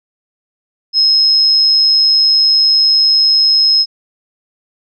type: tone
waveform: sine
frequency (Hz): 5150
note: E8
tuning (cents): -41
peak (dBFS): -7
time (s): 0.93-3.86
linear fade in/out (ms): 50
effects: none